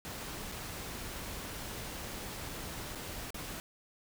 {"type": "noise with dropouts", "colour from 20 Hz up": "pink", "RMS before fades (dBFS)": -42, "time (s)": [0.05, 3.6], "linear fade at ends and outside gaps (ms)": 0, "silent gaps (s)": [[0.516, 0.521], [2.491, 2.494], [2.95, 2.956], [3.305, 3.344]], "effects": []}